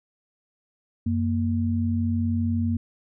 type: tone pair together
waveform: sine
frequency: 92.5 / 233.1 Hz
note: F#2 / A#3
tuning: 0 / 0 cents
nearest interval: octave + major third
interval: 1600 cents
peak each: -24 dBFS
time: 1.06-2.77 s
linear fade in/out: 5 ms
effects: none